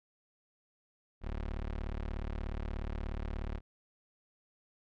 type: tone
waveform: 25% pulse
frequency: 36.76 Hz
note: D1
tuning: 2 cents sharp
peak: -32 dBFS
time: 1.21-3.61 s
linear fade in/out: 50 ms
effects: low-pass 3000 Hz 12 dB/octave